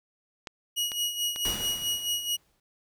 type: clicks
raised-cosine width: 0.2 ms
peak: -19 dBFS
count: 3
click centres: 0.472 / 0.918 / 1.361 s
type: tone with tremolo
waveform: sawtooth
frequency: 2901 Hz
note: F#7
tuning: 35 cents flat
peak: -22 dBFS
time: 0.76-2.37 s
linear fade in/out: 20 ms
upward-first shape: sine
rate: 4.6 Hz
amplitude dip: 65%
type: noise with exponential decay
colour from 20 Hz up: pink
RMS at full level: -33 dBFS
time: 1.45-2.6 s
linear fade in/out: 2 ms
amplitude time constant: 250 ms
effects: none